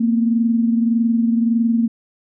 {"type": "tone pair together", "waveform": "sine", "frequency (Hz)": [229.1, 250.8], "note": ["A#3", "B3"], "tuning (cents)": [-30, 27], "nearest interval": "major second", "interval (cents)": 157, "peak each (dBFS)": [-14, -23], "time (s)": [0, 1.88], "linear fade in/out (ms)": 10, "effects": []}